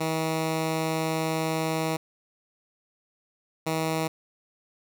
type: tone pair in turn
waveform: 10% pulse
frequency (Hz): 160 / 160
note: D#3 / D#3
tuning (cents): +49 / +49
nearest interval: unison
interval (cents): 0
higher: neither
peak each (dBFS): -17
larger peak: neither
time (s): 0-1.97 / 3.66-4.08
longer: first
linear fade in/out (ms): 10
effects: none